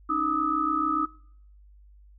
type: tone cluster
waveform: sine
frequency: 279.5 / 310.2 / 1212 / 1279 Hz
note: C#4 / D#4 / D#6 / D#6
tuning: +14 / -5 / -46 / +47 cents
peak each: -35 / -30 / -29 / -26 dBFS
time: 0.09-1.06 s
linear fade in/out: 10 ms
effects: noise-tail reverb RT60 0.6 s tail -23 dB re dry + added 50 Hz sine -50 dBFS peak until 2.18 s